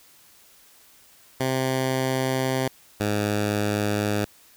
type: tone pair in turn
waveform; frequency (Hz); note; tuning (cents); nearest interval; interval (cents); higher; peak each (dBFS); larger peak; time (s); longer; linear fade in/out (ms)
10% pulse; 131 / 103.97; C3 / G#2; +2 / +2; major third; 400; first; -14; neither; 1.4-2.68 / 3-4.25; first; 5
effects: white hiss -54 dBFS RMS until 4.56 s